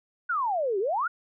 sine exponential two-way sweep, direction down then up, 1511 to 370 to 1498 Hz, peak -24 dBFS, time 0.29-1.08 s, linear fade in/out 10 ms, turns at 0.79 s, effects none

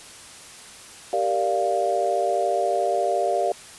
sine chord, G minor seventh, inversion none, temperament equal, 392 / 466.2 / 587.3 / 698.5 Hz, G4 / Bb4 / D5 / F5, 0 / 0 / 0 / 0 cents, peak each -27 / -28 / -25 / -23 dBFS, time 1.13-3.52 s, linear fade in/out 2 ms, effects white hiss -43 dBFS RMS until 3.78 s + resampled to 24000 Hz

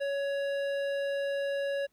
sine tone with hard clipping, 559 Hz, C#5, 14 cents sharp, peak -31 dBFS, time 0-1.87 s, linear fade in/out 20 ms, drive 12 dB, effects pink hiss -74 dBFS RMS until 1.92 s

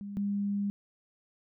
sine tone pair in turn, 201.8 / 201.8 Hz, G#3 / G#3, -49 / -49 cents, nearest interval unison, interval 0 cents, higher neither, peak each -37 / -28 dBFS, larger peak second, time 0.01-0.17 / 0.17-0.7 s, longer second, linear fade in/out 0 ms, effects none

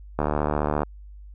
click train, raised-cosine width 1 ms, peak -9 dBFS, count 49, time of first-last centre 0.19-0.833 s, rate 74.7 Hz, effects added 50 Hz sine -40 dBFS peak until 1.34 s

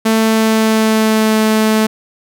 sawtooth tone with pitch glide, 222 to 217.8 Hz, A3 to A3, +16 to -17 cents, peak -6 dBFS, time 0.05-1.87 s, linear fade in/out 10 ms, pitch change -33 cents, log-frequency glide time 0.17-1.38 s, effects none

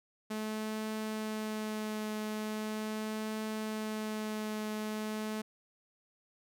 sawtooth tone with vibrato, 215.7 Hz, A3, 34 cents flat, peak -31 dBFS, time 0.3-5.42 s, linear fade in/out 10 ms, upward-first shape triangle, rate 0.4 Hz, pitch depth 13 cents each way, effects none

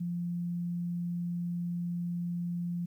sine tone, 173.7 Hz, F3, 9 cents flat, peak -31 dBFS, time 0-2.86 s, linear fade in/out 10 ms, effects 11-bit

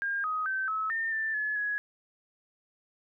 sine tone with pitch steps, 1611 / 1257 / 1546 / 1293 / 1812 / 1774 / 1710 / 1675 Hz, G6 / D#6 / G6 / E6 / A#6 / A6 / A6 / G#6, +47 / +17 / -24 / -34 / -50 / +14 / -50 / +14 cents, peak -28 dBFS, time 0.02-1.78 s, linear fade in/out 0 ms, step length 220 ms, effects none

